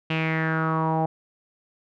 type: tone with low-pass filter sweep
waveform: sawtooth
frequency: 160.1 Hz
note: D#3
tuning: 50 cents sharp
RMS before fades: -24 dBFS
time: 0.1-1.06 s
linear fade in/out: 5 ms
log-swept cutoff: 2800 to 760 Hz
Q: 5.5
effects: none